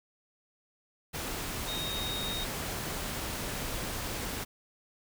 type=tone in noise; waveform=sine; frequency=3729 Hz; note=A#7; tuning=in tune; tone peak=-35 dBFS; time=1.67-2.45 s; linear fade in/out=20 ms; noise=pink; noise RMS=-36 dBFS; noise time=1.13-4.45 s; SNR=-2 dB; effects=none